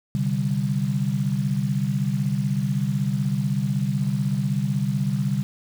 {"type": "chord", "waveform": "sine", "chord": "C suspended second", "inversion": "none", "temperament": "equal", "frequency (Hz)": [130.81, 146.83, 196], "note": ["C3", "D3", "G3"], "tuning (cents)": [0, 0, 0], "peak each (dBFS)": -25, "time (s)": [0.15, 5.43], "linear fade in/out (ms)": 0, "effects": ["7-bit"]}